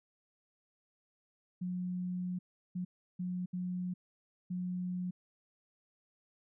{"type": "tone bursts at uneven times", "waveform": "sine", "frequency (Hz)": 180.6, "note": "F#3", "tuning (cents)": -42, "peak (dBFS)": -34, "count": 5, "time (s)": [[1.61, 2.39], [2.75, 2.85], [3.19, 3.46], [3.53, 3.94], [4.5, 5.11]], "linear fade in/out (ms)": 10, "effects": []}